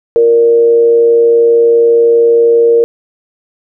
sine tone with frequency modulation, 466.2 Hz, A#4, in tune, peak -4 dBFS, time 0.16-2.84 s, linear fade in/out 0 ms, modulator 120 Hz, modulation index 0.29, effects none

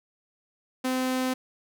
sawtooth tone, 257.2 Hz, C4, 30 cents flat, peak -21 dBFS, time 0.84-1.34 s, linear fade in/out 10 ms, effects none

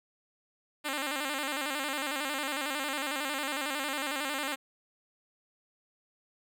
5% pulse tone with vibrato, 283.1 Hz, C#4, 37 cents sharp, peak -20 dBFS, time 0.84-4.56 s, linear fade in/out 20 ms, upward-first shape square, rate 11 Hz, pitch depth 94 cents each way, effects none

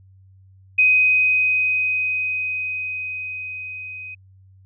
sine tone with level ramp, 2511 Hz, D#7, 15 cents sharp, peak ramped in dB -11 to -32 dBFS, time 0.78-4.15 s, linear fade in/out 10 ms, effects added 95 Hz sine -47 dBFS peak until 4.65 s

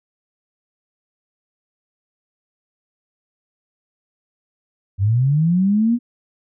sine linear sweep, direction up, 92.5 to 244.2 Hz, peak -13 dBFS, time 4.98-5.99 s, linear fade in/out 50 ms, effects none

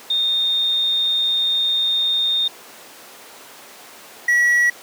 sine / triangle tone pair in turn, 3661 / 1929.8 Hz, A#7 / B6, -32 / -41 cents, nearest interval major seventh, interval 1109 cents, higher first, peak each -16 / -11 dBFS, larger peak second, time 0.1-2.48 / 4.28-4.7 s, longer first, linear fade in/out 5 ms, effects pink hiss -40 dBFS RMS until 4.82 s + high-pass 400 Hz 12 dB/octave

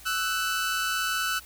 sawtooth tone pair together, 1318.5 / 1493.8 Hz, E6 / F#6, 0 / +16 cents, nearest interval major second, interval 216 cents, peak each -26 / -24 dBFS, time 0.05-1.4 s, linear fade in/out 20 ms, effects added 60 Hz sine -53 dBFS peak until 1.45 s + white hiss -49 dBFS RMS until 1.45 s

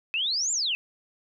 sine exponential two-way sweep, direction up then down, 2530 to 7520 to 2530 Hz, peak -24 dBFS, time 0.14-0.75 s, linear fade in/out 0 ms, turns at 0.52 s, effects none

